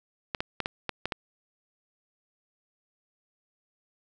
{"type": "clicks", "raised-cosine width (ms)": 0.3, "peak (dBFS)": -13, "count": 7, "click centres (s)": [0.348, 0.405, 0.603, 0.659, 0.893, 1.056, 1.122], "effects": []}